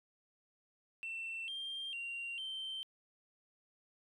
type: tone with pitch steps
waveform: sine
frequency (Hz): 2688 / 3185 / 2763 / 3116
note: E7 / G7 / F7 / G7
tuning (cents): +33 / +27 / -19 / -11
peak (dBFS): -38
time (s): 1.03-2.83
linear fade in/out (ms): 0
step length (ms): 450
effects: tanh soft clip ceiling -37 dBFS + 13-bit